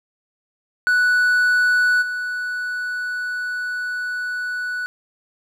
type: tone with level steps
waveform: triangle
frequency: 1480 Hz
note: F#6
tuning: in tune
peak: -12 / -21 dBFS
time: 0.87-4.86 s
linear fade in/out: 0 ms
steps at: 2.01 s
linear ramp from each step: 20 ms
effects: none